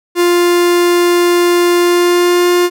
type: tone with pitch glide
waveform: 45% pulse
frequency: 350 to 353.5 Hz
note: F4 to F4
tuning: +4 to +21 cents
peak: -8 dBFS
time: 0.15-2.7 s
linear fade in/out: 50 ms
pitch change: +17 cents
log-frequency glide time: 1.8-2.49 s
effects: none